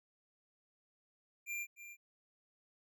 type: tone with echo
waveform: square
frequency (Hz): 2381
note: D7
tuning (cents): +23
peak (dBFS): -39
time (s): 1.46-1.67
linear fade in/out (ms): 50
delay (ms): 300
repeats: 1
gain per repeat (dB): -11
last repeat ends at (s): 1.97
effects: none